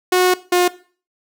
sawtooth tone pair in turn, 364.9 / 357.2 Hz, F#4 / F4, -24 / +39 cents, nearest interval unison, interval 37 cents, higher first, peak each -8 dBFS, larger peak neither, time 0.12-0.34 / 0.52-0.68 s, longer first, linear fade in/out 5 ms, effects noise-tail reverb RT60 0.4 s tail -18 dB re dry

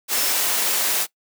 sine tone in noise, 5274 Hz, E8, in tune, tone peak -29 dBFS, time 0.12-0.35 s, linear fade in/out 50 ms, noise white, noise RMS -21 dBFS, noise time 0.08-1.07 s, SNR -11 dB, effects noise-tail reverb RT60 0.1 s tail -20 dB re dry + high-pass 300 Hz 12 dB/octave

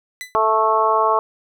sawtooth tone with exponential decay, 2000 Hz, B6, 21 cents sharp, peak -21 dBFS, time 0.21-0.36 s, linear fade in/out 0 ms, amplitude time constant 32 ms
harmonic tone, 219.6 Hz, A3, 3 cents flat, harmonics 2 / 3 / 4 / 5 / 6, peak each -22 / -21 / -20 / -17 / -26 dBFS, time 0.35-1.19 s, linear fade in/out 0 ms
effects none

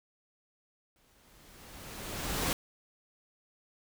pink noise with exponential growth, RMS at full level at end -29 dBFS, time 0.96-2.53 s, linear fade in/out 1 ms, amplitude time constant 340 ms, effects none

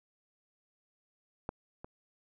clicks, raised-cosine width 1 ms, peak -21 / -30 dBFS, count 2, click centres 1.491 / 1.845 s, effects none

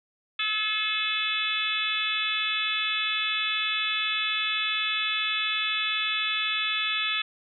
harmonic tone with a mistuned harmonic, 432.1 Hz, A4, 31 cents flat, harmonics 3 / 4 / 5 / 6 / 7 / 8 / 9, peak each -34 / -35 / -35 / -29 / -37 / -29 / -40 dBFS, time 0.39-7.22 s, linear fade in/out 5 ms, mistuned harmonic 4, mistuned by -18 cents, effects none

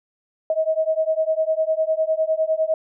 sine beating tone pair, 630 / 639.9 Hz, D#5 / D#5, +21 / +48 cents, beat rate 9.9 Hz, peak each -21 dBFS, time 0.5-2.74 s, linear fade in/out 2 ms, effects none

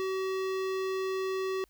square tone with notch filter, 380 Hz, F#4, 46 cents sharp, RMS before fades -32 dBFS, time 0-1.64 s, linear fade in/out 0 ms, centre 10000 Hz, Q 0.59, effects added 50 Hz sine -66 dBFS peak until 1.69 s + white hiss -71 dBFS RMS until 1.69 s

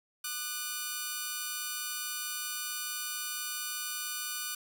5% pulse tone pair together, 1204.9 / 1480 Hz, D6 / F#6, +44 / 0 cents, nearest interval major third, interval 356 cents, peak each -27 / -25 dBFS, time 0.24-4.55 s, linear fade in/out 5 ms, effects none

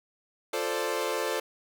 sawtooth chord, D minor seventh, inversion first, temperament equal, 349.2 / 440 / 523.3 / 587.3 Hz, F4 / A4 / C5 / D5, 0 / 0 / 0 / 0 cents, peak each -32 / -28 / -29 / -31 dBFS, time 0.53-1.4 s, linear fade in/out 5 ms, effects none

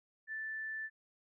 sine tone, 1760 Hz, A6, in tune, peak -38 dBFS, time 0.27-0.9 s, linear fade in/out 50 ms, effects none

